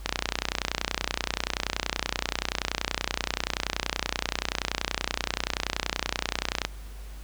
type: click train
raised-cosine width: 0.2 ms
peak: -7 dBFS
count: 202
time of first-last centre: 0.06-6.65 s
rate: 30.5 Hz
effects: added 50 Hz sine -38 dBFS peak until 7.23 s + pink hiss -51 dBFS RMS until 7.23 s